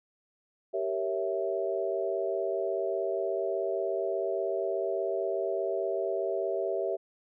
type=chord; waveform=sine; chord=G diminished seventh; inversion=none; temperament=equal with one note detuned; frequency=389.7 / 466.2 / 554.4 / 659.3 Hz; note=G4 / Bb4 / Db5 / Fb5; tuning=-10 / 0 / 0 / 0 cents; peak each=-32 / -36 / -35 / -32 dBFS; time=0.73-6.97 s; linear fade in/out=20 ms; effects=none